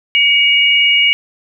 sine tone pair together, 2261 / 2871 Hz, C#7 / F7, +34 / +47 cents, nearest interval major third, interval 413 cents, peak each -11 dBFS, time 0.15-1.13 s, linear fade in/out 0 ms, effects none

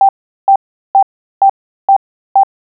sine tone bursts, 784 Hz, G5, in tune, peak -3 dBFS, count 6, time 0.01-2.434 s, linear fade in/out 2 ms, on 79 ms, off 390 ms, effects none

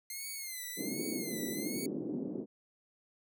5% pulse tone with vibrato, 2100 Hz, C7, 6 cents sharp, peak -30 dBFS, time 0.1-1.86 s, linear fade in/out 2 ms, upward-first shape sine, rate 1.3 Hz, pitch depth 110 cents each way
pink band-pass noise, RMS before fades -38 dBFS, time 0.76-2.46 s, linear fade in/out 50 ms, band 220 to 380 Hz, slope 24 dB/octave
effects none

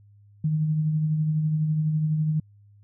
sine tone with tremolo, 154.8 Hz, D#3, 9 cents flat, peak -19 dBFS, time 0.44-2.4 s, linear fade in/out 5 ms, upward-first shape triangle, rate 12 Hz, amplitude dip 40%, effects added 102 Hz sine -51 dBFS peak until 2.83 s

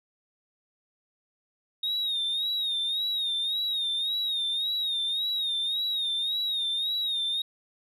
sine tone with vibrato, 3729 Hz, A#7, in tune, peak -24 dBFS, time 1.83-7.42 s, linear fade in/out 5 ms, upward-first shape sine, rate 1.8 Hz, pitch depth 82 cents each way, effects tanh soft clip ceiling -24 dBFS

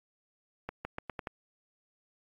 accelerating click train, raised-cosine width 0.5 ms, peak -21 dBFS, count 6, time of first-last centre 0.69-1.272 s, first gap 160 ms, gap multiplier 0.84, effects AAC 32 kbps

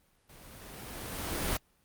pink noise with level ramp, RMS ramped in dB -54 to -30 dBFS, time 0.29-1.57 s, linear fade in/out 5 ms, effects pink hiss -69 dBFS RMS until 1.84 s + Opus 32 kbps

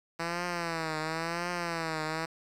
5% pulse tone with vibrato, 165.7 Hz, E3, 9 cents sharp, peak -20 dBFS, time 0.19-2.26 s, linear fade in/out 10 ms, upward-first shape triangle, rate 0.95 Hz, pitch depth 120 cents each way, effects low-pass 7000 Hz 12 dB/octave + 9-bit

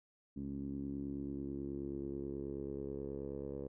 10% pulse tone with low-pass filter sweep, 69.3 Hz, C#2, in tune, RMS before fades -42 dBFS, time 0.36-3.68 s, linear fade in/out 10 ms, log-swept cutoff 250 to 500 Hz, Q 4, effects none

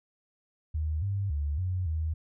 sine tone with pitch steps, 77.6 / 99.2 / 72.9 / 91.7 / 79.4 Hz, D#2 / G2 / D2 / F#2 / D#2, -4 / +21 / -12 / -15 / +36 cents, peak -27 dBFS, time 0.74-2.14 s, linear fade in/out 10 ms, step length 280 ms, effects none

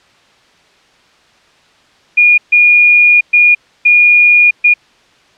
sine tone bursts at uneven times, 2435 Hz, D#7, 38 cents flat, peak -3 dBFS, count 5, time 2.17-2.38 / 2.52-3.21 / 3.33-3.55 / 3.85-4.51 / 4.64-4.74 s, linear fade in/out 10 ms, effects white hiss -48 dBFS RMS until 5.37 s + low-pass 4000 Hz 12 dB/octave

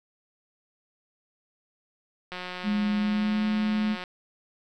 click train, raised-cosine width 0.3 ms, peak -20 dBFS, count 312, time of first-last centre 2.32-4.038 s, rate 181 Hz
sine tone with pitch glide, 207.7 to 213.7 Hz, G#3 to G#3, 0 to +50 cents, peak -23 dBFS, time 2.63-3.97 s, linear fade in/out 50 ms, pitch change +50 cents, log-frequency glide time 2.95-3.46 s
effects none

